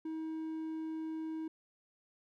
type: tone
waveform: triangle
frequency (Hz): 318.3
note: D#4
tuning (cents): +39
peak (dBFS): -35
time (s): 0.05-1.48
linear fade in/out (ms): 5
effects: none